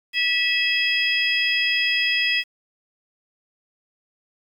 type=tone cluster; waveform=sine; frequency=1954 / 2595 / 3289 / 5010 Hz; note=B6 / E7 / G#7 / D#8; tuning=-19 / -28 / -18 / +11 cents; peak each=-24 / -22 / -24 / -28 dBFS; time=0.13-2.44 s; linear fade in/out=50 ms; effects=8-bit